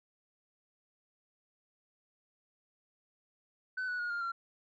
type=tone with pitch steps; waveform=sine; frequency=1511 / 1474.8 / 1439.4 / 1404.9 / 1371.3 Hz; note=F#6 / F#6 / F#6 / F6 / F6; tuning=+36 / -6 / -48 / +10 / -32 cents; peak=-31 dBFS; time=3.77-4.32 s; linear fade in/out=10 ms; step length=110 ms; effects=tanh soft clip ceiling -32 dBFS